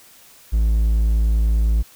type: tone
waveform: triangle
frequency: 55 Hz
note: A1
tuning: in tune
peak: -12 dBFS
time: 0.52-1.83 s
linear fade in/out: 20 ms
effects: white hiss -48 dBFS RMS until 1.95 s